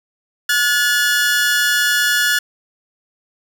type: tone pair together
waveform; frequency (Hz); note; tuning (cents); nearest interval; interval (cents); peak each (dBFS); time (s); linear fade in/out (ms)
sawtooth; 1446 / 1715.4; F#6 / A6; -40 / -44; minor third; 296; -13; 0.49-2.39; 5
effects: none